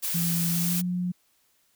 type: noise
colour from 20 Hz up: blue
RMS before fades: -29 dBFS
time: 0.02-0.82 s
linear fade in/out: 20 ms
type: tone with pitch glide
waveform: sine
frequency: 170.1 to 179.07 Hz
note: F3 to F3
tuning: -45 to +44 cents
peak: -25 dBFS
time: 0.14-1.12 s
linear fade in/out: 10 ms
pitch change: +89 cents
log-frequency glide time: 0.55-0.84 s
effects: white hiss -67 dBFS RMS until 1.75 s